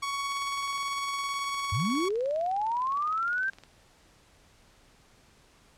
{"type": "tone with tremolo", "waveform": "sawtooth", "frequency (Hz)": 1117, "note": "C#6", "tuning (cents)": 13, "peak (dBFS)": -25, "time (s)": [0.02, 2.09], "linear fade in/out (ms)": 10, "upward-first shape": "sine", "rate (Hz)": 18, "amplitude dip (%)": 25}
{"type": "click train", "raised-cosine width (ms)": 0.2, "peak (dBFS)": -31, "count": 66, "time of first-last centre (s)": [0.32, 3.636], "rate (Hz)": 19.6}
{"type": "linear sweep", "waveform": "sine", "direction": "up", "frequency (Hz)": [83.2, 1588], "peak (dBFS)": -26, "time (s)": [1.72, 3.5], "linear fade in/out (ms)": 5}
{"effects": ["pink hiss -60 dBFS RMS until 5.77 s", "low-pass 9000 Hz 12 dB/octave"]}